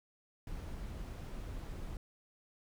brown noise, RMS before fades -43 dBFS, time 0.47-1.97 s, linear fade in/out 2 ms, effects none

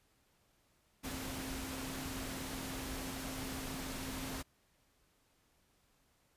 sine tone in noise, 263.7 Hz, C4, 14 cents sharp, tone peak -45 dBFS, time 1.03-4.43 s, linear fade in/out 20 ms, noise pink, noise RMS -43 dBFS, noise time 1.03-4.43 s, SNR -5 dB, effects pink hiss -73 dBFS RMS until 6.36 s + resampled to 32000 Hz

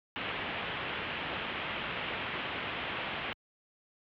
white low-pass noise, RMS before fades -37 dBFS, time 0.16-3.33 s, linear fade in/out 0 ms, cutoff 3200 Hz, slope 48 dB/octave, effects high-pass 60 Hz 12 dB/octave

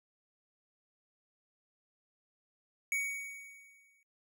square tone with exponential decay, 2245 Hz, C#7, 21 cents sharp, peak -30 dBFS, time 2.92-4.03 s, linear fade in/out 1 ms, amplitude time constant 240 ms, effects noise-tail reverb RT60 0.1 s tail -22 dB re dry

